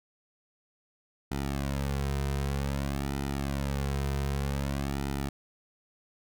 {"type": "tone with flanger", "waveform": "sawtooth", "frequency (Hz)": 69.3, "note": "C#2", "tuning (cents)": 0, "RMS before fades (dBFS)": -31, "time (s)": [1.31, 5.29], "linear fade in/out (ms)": 5, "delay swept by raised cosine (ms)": [1.8, 3.6], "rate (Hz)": 0.53, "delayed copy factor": -0.95, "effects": []}